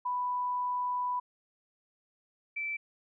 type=tone pair in turn; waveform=sine; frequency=990 / 2326 Hz; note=B5 / D7; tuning=+4 / -17 cents; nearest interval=octave + minor third; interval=1479 cents; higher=second; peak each=-29 / -32 dBFS; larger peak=first; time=0.05-1.2 / 2.56-2.77 s; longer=first; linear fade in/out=10 ms; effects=none